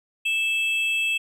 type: tone pair together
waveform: triangle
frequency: 2637 / 3260 Hz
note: E7 / G#7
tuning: 0 / -33 cents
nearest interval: major third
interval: 367 cents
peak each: -20 / -28 dBFS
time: 0.25-1.18 s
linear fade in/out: 10 ms
effects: none